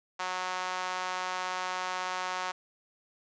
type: tone with high-pass filter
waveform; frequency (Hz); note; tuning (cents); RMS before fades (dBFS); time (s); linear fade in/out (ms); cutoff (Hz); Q
sawtooth; 183.6; F#3; -13; -34; 0.19-2.52; 10; 940; 1.8
effects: resampled to 16000 Hz + 9-bit